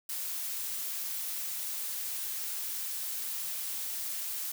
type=noise; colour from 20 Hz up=blue; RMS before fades=-36 dBFS; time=0.09-4.52 s; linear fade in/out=5 ms; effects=none